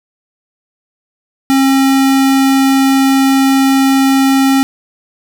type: tone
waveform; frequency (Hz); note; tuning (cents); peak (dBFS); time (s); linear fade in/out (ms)
square; 269.5; C#4; -49; -8; 1.5-4.63; 0
effects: none